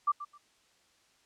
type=tone with echo; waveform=sine; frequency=1174.7 Hz; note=D6; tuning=in tune; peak=-23 dBFS; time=0.07-0.12 s; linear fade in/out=10 ms; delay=130 ms; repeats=2; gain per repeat=-14 dB; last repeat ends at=0.38 s; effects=white hiss -67 dBFS RMS until 1.25 s + low-pass 7000 Hz 12 dB/octave